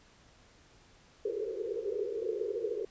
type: band-pass noise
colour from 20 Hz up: white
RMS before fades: -35 dBFS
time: 1.25-2.85 s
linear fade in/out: 5 ms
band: 370 to 490 Hz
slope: 96 dB/octave
effects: pink hiss -61 dBFS RMS until 2.9 s + resampled to 16000 Hz